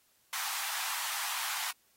pink high-pass noise, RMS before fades -36 dBFS, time 0.33-1.71 s, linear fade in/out 2 ms, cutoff 810 Hz, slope 48 dB/octave, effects white hiss -69 dBFS RMS until 1.96 s + AAC 48 kbps

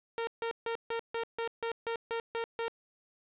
sawtooth tone bursts, 460.2 Hz, A#4, 22 cents flat, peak -28 dBFS, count 11, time 0.18-2.681 s, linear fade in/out 0 ms, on 91 ms, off 150 ms, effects resampled to 8000 Hz + 11-bit

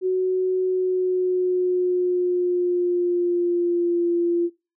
sine tone with pitch glide, 371.2 to 344.3 Hz, F#4 to F4, +6 to -25 cents, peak -18 dBFS, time 0.01-4.5 s, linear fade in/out 50 ms, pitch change -131 cents, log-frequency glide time 0.64-4.11 s, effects noise-tail reverb RT60 0.3 s tail -22 dB re dry

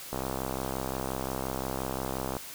click train, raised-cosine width 1 ms, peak -18 dBFS, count 148, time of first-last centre 0.13-2.367 s, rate 65.7 Hz, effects white hiss -43 dBFS RMS until 2.54 s

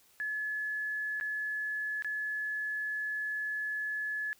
sine tone with dropouts, 1710 Hz, A6, 50 cents flat, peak -32 dBFS, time 0.2-4.33 s, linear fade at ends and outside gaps 0 ms, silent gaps 1.2-1.21 / 2.023-2.046 s, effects white hiss -64 dBFS RMS until 4.39 s

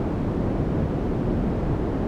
white low-pass noise, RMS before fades -24 dBFS, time 0-2.07 s, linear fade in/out 0 ms, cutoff 290 Hz, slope 12 dB/octave, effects none

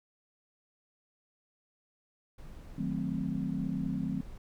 brown noise, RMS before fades -47 dBFS, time 2.38-4.38 s, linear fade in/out 5 ms
sine chord, D# diminished seventh, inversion none, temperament equal, 155.56 / 185 / 220 / 261.6 Hz, D#3 / F#3 / A3 / C4, 0 / 0 / 0 / 0 cents, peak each -37 / -35 / -37 / -36 dBFS, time 2.78-4.21 s, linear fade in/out 5 ms
effects none

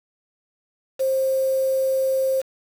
sine tone with quantisation, 530 Hz, C5, 22 cents sharp, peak -18 dBFS, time 0.99-2.42 s, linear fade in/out 20 ms, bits 6, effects none

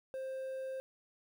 triangle tone with quantisation, 527 Hz, C5, 12 cents sharp, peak -36 dBFS, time 0.14-0.8 s, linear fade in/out 0 ms, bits 11, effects none

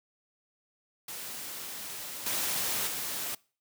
white noise with level steps, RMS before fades -40 / -31 / -35 dBFS, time 1.08-3.35 s, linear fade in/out 5 ms, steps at 2.26 / 2.87 s, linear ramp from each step 5 ms, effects noise-tail reverb RT60 0.4 s tail -24 dB re dry + high-pass 100 Hz 12 dB/octave

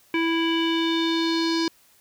square tone with low-pass filter sweep, 329.6 Hz, E4, in tune, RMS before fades -23 dBFS, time 0.14-1.68 s, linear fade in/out 2 ms, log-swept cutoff 2500 to 4900 Hz, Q 4.7, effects white hiss -58 dBFS RMS until 2 s

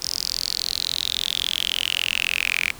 sawtooth tone with high-pass filter sweep, 43.63 Hz, F1, 1 cent flat, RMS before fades -25 dBFS, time 0.01-2.72 s, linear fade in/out 20 ms, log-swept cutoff 5200 to 2300 Hz, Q 7.7, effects pink hiss -42 dBFS RMS until 2.79 s

